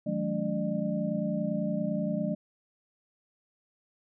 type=tone cluster; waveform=sine; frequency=158.3 / 185.7 / 215.9 / 286.6 / 603 Hz; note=D#3 / F#3 / A3 / D4 / D5; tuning=+30 / +7 / -33 / -42 / +46 cents; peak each=-37 / -32 / -32 / -37 / -34 dBFS; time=0.06-2.35 s; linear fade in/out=10 ms; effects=none